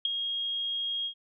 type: tone with ADSR envelope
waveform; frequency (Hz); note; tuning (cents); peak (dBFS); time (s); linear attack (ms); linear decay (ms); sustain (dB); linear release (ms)
sine; 3263; G#7; -31; -20; 0.05-1.14; 4; 8; -9; 85
effects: none